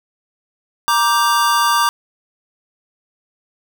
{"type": "chord", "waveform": "square", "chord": "G minor", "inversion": "first", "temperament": "just", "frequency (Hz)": [940.8, 1176, 1568], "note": ["Bb5", "D6", "G6"], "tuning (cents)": [16, 2, 0], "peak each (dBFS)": [-18, -16, -22], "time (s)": [0.88, 1.89], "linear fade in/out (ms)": 0, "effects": []}